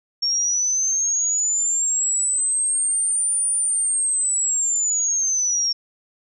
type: linear two-way sweep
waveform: sine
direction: up then down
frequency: 5490 to 9397 to 5490 Hz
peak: -18 dBFS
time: 0.22-5.73 s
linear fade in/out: 10 ms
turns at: 3.47 s
effects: none